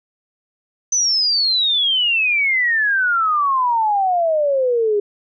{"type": "exponential sweep", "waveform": "sine", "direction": "down", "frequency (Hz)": [6140, 403.4], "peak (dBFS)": -14, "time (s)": [0.92, 5], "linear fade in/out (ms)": 5, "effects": []}